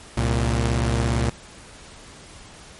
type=tone pair together; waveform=sawtooth; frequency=66.8 / 116.13 Hz; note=C2 / A#2; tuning=+36 / -6 cents; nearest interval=minor seventh; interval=958 cents; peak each=-18 dBFS; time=0.17-1.3 s; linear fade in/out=5 ms; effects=pink hiss -44 dBFS RMS until 2.79 s + MP3 48 kbps